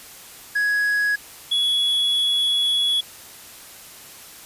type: tone pair in turn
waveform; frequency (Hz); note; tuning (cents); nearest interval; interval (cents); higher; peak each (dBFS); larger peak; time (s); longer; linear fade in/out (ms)
triangle; 1669 / 3374; G#6 / G#7; +8 / +27; octave; 1219; second; -16; neither; 0.55-1.16 / 1.51-3.01; second; 10
effects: white hiss -42 dBFS RMS until 4.45 s + resampled to 32000 Hz

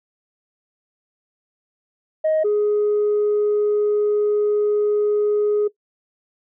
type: tone pair in turn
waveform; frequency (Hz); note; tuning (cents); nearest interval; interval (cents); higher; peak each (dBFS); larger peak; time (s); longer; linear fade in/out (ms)
sine; 627 / 417.3; D#5 / G#4; +13 / +8; perfect fifth; 705; first; -14; neither; 2.24-2.44 / 2.44-5.68; second; 10
effects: noise-tail reverb RT60 0.1 s tail -19 dB re dry + tanh soft clip ceiling -13 dBFS

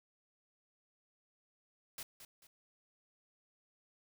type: noise with echo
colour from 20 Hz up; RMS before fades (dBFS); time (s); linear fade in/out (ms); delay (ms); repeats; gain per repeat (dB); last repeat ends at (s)
white; -45; 1.98-2.03; 2; 220; 2; -9; 2.47
effects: none

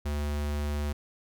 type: tone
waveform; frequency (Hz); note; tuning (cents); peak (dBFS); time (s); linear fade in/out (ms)
square; 73.42; D2; 0; -29; 0.05-0.93; 10
effects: none

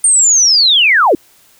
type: linear sweep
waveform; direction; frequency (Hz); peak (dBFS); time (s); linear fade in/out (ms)
sine; down; 8910 to 271.2; -6; 0.04-1.15; 2
effects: white hiss -48 dBFS RMS until 1.59 s

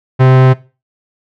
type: tone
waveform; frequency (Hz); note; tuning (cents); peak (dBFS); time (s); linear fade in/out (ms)
45% pulse; 130; C3; -11; -4; 0.19-0.54; 20
effects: noise-tail reverb RT60 0.3 s tail -19 dB re dry + low-pass 2000 Hz 12 dB/octave

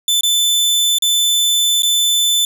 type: tone with dropouts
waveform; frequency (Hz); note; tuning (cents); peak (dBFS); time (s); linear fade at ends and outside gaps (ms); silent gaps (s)
sawtooth; 3520; A7; 0; -9; 0.08-2.45; 2; 0.209-0.233 / 0.985-1.022 / 1.822-1.831
effects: none

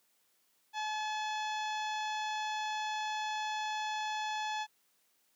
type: harmonic tone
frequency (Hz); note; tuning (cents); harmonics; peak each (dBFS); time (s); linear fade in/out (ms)
857; A5; -46; 1 / 2 / 3 / 4 / 5 / 6 / 7 / 8; -35 / -42 / -45 / -44 / -51 / -54 / -53 / -56; 0.73-4.67; 50
effects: white hiss -73 dBFS RMS until 5.35 s + high-pass 150 Hz 12 dB/octave

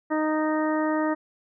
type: harmonic tone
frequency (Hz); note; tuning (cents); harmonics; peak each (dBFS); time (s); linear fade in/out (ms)
309.8; D#4; -7; 1 / 2 / 3 / 4 / 5 / 6; -24 / -28 / -31 / -33 / -39 / -35; 0.1-1.15; 20
effects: none

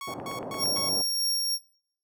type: tone bursts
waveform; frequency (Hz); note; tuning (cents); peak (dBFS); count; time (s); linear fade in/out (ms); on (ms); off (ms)
sawtooth; 1108.7; C#6; 0; -31; 4; 0.01-0.89; 2; 130; 120
type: band-pass noise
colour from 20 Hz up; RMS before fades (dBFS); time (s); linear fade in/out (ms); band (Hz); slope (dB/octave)
white; -37; 0.07-1.02; 10; 110 to 770; 24
type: click train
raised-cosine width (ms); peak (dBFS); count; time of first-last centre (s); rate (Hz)
0.5; -26; 6; 0.2-0.772; 8.74
type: tone with tremolo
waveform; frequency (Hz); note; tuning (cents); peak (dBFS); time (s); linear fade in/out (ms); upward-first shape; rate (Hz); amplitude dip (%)
sawtooth; 5560; F8; -9; -21; 0.58-1.59; 50; sine; 3.2; 25
effects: noise-tail reverb RT60 0.6 s tail -22 dB re dry

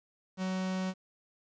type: tone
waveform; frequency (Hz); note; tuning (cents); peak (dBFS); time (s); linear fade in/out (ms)
45% pulse; 187; F#3; +19; -31; 0.37-0.94; 50
effects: resampled to 16000 Hz + 10-bit

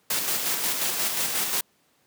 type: noise with tremolo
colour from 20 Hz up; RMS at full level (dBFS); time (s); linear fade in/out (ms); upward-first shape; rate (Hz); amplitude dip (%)
white; -25; 0.1-1.61; 5; square; 5.6; 35
effects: pink hiss -65 dBFS RMS until 2.06 s + high-pass 150 Hz 12 dB/octave

